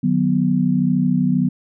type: chord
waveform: sine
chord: B major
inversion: first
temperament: equal with one note detuned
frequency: 152.01 / 185 / 246.9 Hz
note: D#3 / F#3 / B3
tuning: -40 / 0 / 0 cents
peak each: -21 / -18 / -18 dBFS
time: 0.03-1.49 s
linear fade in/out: 10 ms
effects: none